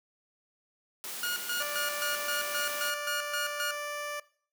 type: high-pass noise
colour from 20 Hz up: white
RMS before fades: -39 dBFS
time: 1.04-2.9 s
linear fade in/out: 0 ms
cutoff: 200 Hz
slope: 24 dB/octave
type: tone with tremolo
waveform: sawtooth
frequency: 1435 Hz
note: F6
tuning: 47 cents sharp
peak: -26 dBFS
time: 1.23-3.71 s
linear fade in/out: 2 ms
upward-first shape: square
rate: 3.8 Hz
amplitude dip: 75%
type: tone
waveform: 15% pulse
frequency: 587.3 Hz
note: D5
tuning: in tune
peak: -28 dBFS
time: 1.6-4.2 s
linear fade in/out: 5 ms
effects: noise-tail reverb RT60 0.5 s tail -20 dB re dry